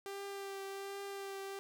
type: tone with vibrato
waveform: sawtooth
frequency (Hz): 394.3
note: G4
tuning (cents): +10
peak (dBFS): -38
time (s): 0.06-1.59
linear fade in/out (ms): 0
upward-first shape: triangle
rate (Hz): 1.3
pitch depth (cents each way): 19
effects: none